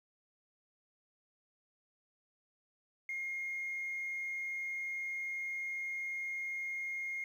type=tone with frequency modulation; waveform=sine; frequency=2136 Hz; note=C7; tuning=35 cents sharp; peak=-35 dBFS; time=3.09-7.24 s; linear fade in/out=2 ms; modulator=42.5 Hz; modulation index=0.3; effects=tanh soft clip ceiling -33 dBFS + 11-bit